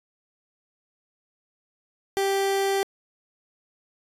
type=tone; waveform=30% pulse; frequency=392 Hz; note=G4; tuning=in tune; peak=-19 dBFS; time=2.17-2.83 s; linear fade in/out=0 ms; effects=resampled to 32000 Hz